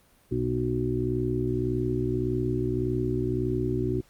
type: harmonic tone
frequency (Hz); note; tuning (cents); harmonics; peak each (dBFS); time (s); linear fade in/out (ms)
61.74; B1; 0; 1 / 2 / 4 / 5 / 6; -35 / -29 / -33 / -31 / -29; 0.31-4.01; 10
effects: pink hiss -61 dBFS RMS until 4.09 s + Opus 32 kbps